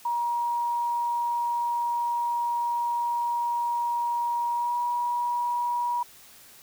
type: tone with pitch glide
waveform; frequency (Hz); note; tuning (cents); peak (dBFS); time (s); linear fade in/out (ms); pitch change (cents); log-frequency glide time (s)
sine; 950 to 962.1; A#5 to B5; +33 to -46; -24; 0.05-6.03; 5; +21; 4.52-4.76
effects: white hiss -51 dBFS RMS until 6.62 s